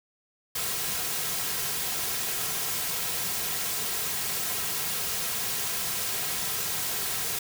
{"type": "noise with comb filter", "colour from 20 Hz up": "white", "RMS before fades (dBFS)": -30, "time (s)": [0.55, 7.39], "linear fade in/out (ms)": 5, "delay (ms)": 3.4, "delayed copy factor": -0.5, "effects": []}